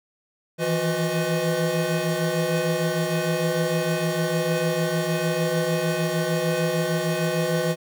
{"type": "tone cluster", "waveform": "square", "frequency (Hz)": [161.4, 168, 359.5, 503, 627], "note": ["E3", "E3", "F#4", "B4", "D#5"], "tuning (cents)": [-36, 33, -50, 32, 13], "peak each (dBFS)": [-29, -28, -30, -29, -29], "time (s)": [0.58, 7.76], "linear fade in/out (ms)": 50, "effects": []}